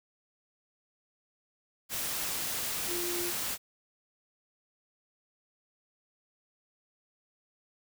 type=tone in noise; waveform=sine; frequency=349.2 Hz; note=F4; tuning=in tune; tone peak=-35 dBFS; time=2.87-3.33 s; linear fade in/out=50 ms; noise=white; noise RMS=-34 dBFS; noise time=1.89-3.58 s; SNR=-4 dB; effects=none